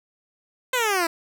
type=exponential sweep; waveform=10% pulse; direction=down; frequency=523.3 to 324.2 Hz; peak=-12 dBFS; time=0.73-1.07 s; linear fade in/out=5 ms; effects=none